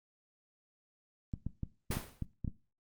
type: clicks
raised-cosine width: 5 ms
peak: -24 dBFS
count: 8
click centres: 1.338 / 1.466 / 1.633 / 1.905 / 1.97 / 2.223 / 2.447 / 2.478 s
type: noise with exponential decay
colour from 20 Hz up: pink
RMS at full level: -34 dBFS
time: 1.91-2.25 s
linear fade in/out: 1 ms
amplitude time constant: 72 ms
effects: noise-tail reverb RT60 0.3 s tail -18 dB re dry + Opus 32 kbps